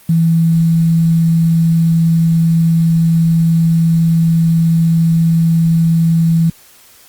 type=tone with quantisation; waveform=sine; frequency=164.81 Hz; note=E3; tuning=in tune; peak=-8 dBFS; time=0.09-6.5 s; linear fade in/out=5 ms; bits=6; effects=white hiss -44 dBFS RMS until 7.08 s + Opus 32 kbps